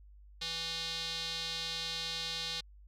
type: tone with band-pass filter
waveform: square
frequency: 164.81 Hz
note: E3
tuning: in tune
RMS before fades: -38 dBFS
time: 0.41-2.61 s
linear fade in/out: 10 ms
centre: 4000 Hz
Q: 3.8
effects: added 50 Hz sine -53 dBFS peak until 2.87 s